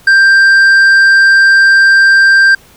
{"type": "tone with tanh clipping", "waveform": "sine", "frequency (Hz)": 1580, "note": "G6", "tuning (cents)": 13, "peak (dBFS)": -4, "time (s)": [0.07, 2.55], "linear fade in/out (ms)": 5, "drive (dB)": 6, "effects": ["pink hiss -42 dBFS RMS until 2.76 s"]}